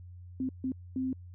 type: tone bursts at uneven times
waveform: sine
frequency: 260 Hz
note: C4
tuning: 11 cents flat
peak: -29 dBFS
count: 3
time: 0.4-0.49 / 0.64-0.72 / 0.96-1.13 s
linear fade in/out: 2 ms
effects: added 89 Hz sine -45 dBFS peak until 1.34 s